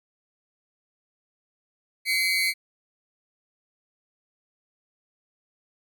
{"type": "tone pair together", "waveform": "30% pulse", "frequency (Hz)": [2068, 2251], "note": ["C7", "C#7"], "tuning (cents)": [-21, 26], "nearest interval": "minor second", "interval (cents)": 147, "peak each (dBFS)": -22, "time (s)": [2.05, 2.54], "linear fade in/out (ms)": 50, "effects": []}